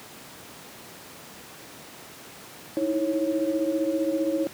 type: tone cluster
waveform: sine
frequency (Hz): 312.7 / 327.9 / 549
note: D#4 / E4 / C#5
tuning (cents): +9 / -9 / -17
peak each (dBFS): -27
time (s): 2.77-4.47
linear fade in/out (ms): 0
effects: pink hiss -44 dBFS RMS until 4.53 s + high-pass 150 Hz 12 dB/octave